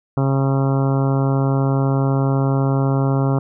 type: harmonic tone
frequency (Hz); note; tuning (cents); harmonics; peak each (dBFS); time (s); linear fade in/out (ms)
136; C#3; -33; 1 / 2 / 3 / 4 / 5 / 6 / 7 / 8 / 9 / 10; -16 / -22 / -26 / -28 / -30 / -32 / -33 / -34 / -35 / -36; 0.17-3.39; 2
effects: none